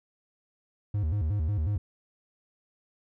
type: tone with vibrato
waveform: triangle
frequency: 89.5 Hz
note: F2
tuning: 43 cents sharp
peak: -23 dBFS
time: 0.94-1.78 s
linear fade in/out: 5 ms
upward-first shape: square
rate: 5.5 Hz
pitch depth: 250 cents each way
effects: none

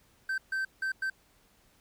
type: tone bursts at uneven times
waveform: triangle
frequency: 1552 Hz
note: G6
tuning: 18 cents flat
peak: -27 dBFS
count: 4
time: 0.29-0.38 / 0.52-0.65 / 0.82-0.92 / 1.02-1.1 s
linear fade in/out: 5 ms
effects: pink hiss -65 dBFS RMS until 1.8 s

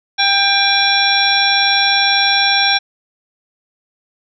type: harmonic tone with a mistuned harmonic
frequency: 794 Hz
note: G5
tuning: 22 cents sharp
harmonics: 1 / 2 / 3 / 4 / 5 / 7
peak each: -18 / -18 / -18 / -18 / -18 / -18 dBFS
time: 0.18-2.79 s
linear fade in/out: 20 ms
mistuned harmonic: 4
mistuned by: +130 cents
effects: none

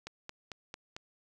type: click train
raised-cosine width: 0.2 ms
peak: -24 dBFS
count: 5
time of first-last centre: 0.07-0.965 s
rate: 4.47 Hz
effects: none

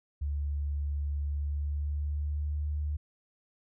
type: tone with pitch glide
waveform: sine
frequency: 72.2 to 74.36 Hz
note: D2 to D2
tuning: -29 to +22 cents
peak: -29 dBFS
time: 0.21-2.97 s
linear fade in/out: 10 ms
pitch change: +51 cents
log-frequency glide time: 1.27-2.65 s
effects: none

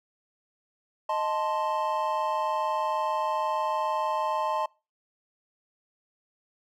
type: chord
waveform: triangle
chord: A diminished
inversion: second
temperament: equal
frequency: 622.3 / 880 / 1046.5 Hz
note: Eb5 / A5 / C6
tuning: 0 / 0 / 0 cents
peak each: -29 / -27 / -28 dBFS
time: 1.09-4.66 s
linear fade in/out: 5 ms
effects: noise-tail reverb RT60 0.3 s tail -25 dB re dry

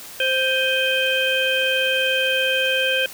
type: harmonic tone with a mistuned harmonic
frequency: 523.3 Hz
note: C5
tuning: in tune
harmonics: 1 / 3 / 5 / 6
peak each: -23 / -23 / -23 / -23 dBFS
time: 0.2-3.06 s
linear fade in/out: 2 ms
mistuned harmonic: 5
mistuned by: -74 cents
effects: white hiss -38 dBFS RMS until 3.13 s

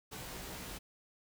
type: noise with comb filter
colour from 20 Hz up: pink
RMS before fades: -45 dBFS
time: 0.11-0.79 s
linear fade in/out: 20 ms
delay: 16 ms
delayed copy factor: +0.95
effects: none

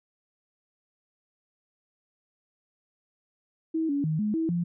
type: tone with pitch steps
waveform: sine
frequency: 321.8 / 283.5 / 156.4 / 211.1 / 324.4 / 172.6 Hz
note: E4 / C#4 / D#3 / G#3 / E4 / F3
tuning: -42 / +39 / +9 / +29 / -28 / -20 cents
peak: -24 dBFS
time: 3.74-4.64 s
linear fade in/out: 10 ms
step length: 150 ms
effects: none

